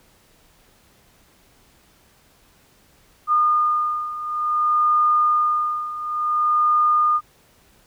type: beating tone pair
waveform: sine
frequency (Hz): 1218 / 1218.56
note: D#6 / D#6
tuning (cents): -37 / -36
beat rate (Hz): 0.56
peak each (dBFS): -22 / -18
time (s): 3.27-7.21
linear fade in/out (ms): 50
effects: pink hiss -56 dBFS RMS until 7.86 s